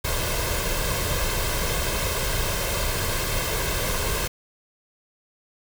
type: noise with comb filter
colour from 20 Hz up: pink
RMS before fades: -25 dBFS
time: 0.04-4.28 s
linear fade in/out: 10 ms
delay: 1.9 ms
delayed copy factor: +0.6
effects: none